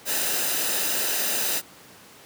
white noise with comb filter, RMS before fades -25 dBFS, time 0.05-1.62 s, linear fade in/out 50 ms, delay 0.9 ms, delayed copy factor -0.5, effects pink hiss -48 dBFS RMS until 2.25 s + high-pass 150 Hz 12 dB/octave

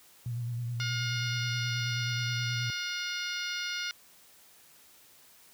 sine tone with vibrato, 119.2 Hz, A#2, 39 cents sharp, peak -31 dBFS, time 0.26-2.7 s, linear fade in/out 0 ms, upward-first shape square, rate 9.4 Hz, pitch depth 31 cents each way
harmonic tone, 714 Hz, F5, 38 cents sharp, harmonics 2 / 3 / 4 / 5 / 6 / 7 / 8, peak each -37 / -39 / -40 / -41 / -42 / -42 / -43 dBFS, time 0.8-3.91 s, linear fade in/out 0 ms
effects white hiss -58 dBFS RMS until 5.53 s + high-pass 60 Hz 12 dB/octave

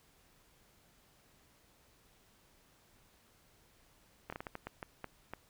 slowing click train, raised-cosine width 0.5 ms, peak -26 dBFS, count 10, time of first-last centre 4.3-5.336 s, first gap 25 ms, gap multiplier 1.36, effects pink hiss -67 dBFS RMS until 5.49 s

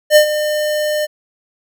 square tone with ADSR envelope, 604 Hz, D5, 48 cents sharp, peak -4 dBFS, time 0.1-1.07 s, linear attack 60 ms, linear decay 93 ms, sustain -12 dB, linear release 28 ms, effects none

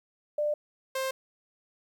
sine / sawtooth tone pair in turn, 595 / 528 Hz, D5 / C5, +22 / +16 cents, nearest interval major second, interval 206 cents, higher first, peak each -25 dBFS, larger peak neither, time 0.38-0.54 / 0.95-1.11 s, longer neither, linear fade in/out 5 ms, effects 11-bit

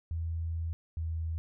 sine tone pair in turn, 82.41 / 81.28 Hz, E2 / E2, 0 / -24 cents, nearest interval unison, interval 24 cents, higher first, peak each -31 / -31 dBFS, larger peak neither, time 0.11-0.73 / 0.97-1.38 s, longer first, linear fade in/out 0 ms, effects none

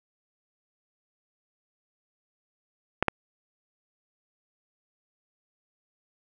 clicks, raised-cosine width 0.5 ms, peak -6 dBFS, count 2, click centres 3.026 / 3.083 s, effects none

